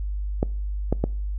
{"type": "clicks", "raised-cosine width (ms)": 2, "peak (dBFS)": -8, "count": 3, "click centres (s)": [0.429, 0.926, 1.04], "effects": ["noise-tail reverb RT60 0.5 s tail -24 dB re dry", "added 50 Hz sine -25 dBFS peak until 1.38 s"]}